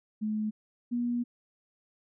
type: tone pair in turn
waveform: sine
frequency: 214.4 / 240.7 Hz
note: A3 / B3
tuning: -45 / -44 cents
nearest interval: major second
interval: 201 cents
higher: second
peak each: -28 / -27 dBFS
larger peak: second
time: 0.21-0.51 / 0.91-1.24 s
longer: second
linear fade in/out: 20 ms
effects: none